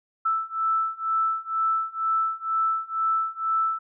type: beating tone pair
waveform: sine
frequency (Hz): 1319 / 1321.1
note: E6 / E6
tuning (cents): +1 / +3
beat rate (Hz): 2.1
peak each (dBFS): -26 / -25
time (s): 0.25-3.79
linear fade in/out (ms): 10
effects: none